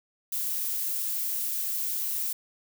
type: noise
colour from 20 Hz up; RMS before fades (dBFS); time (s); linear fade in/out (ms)
violet; -30; 0.32-2.33; 5
effects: none